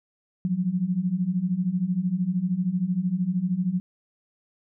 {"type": "beating tone pair", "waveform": "sine", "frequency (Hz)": [173.1, 186.1], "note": ["F3", "F#3"], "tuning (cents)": [-15, 10], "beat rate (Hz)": 13, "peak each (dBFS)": [-27, -24], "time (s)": [0.45, 3.8], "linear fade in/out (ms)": 0, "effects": []}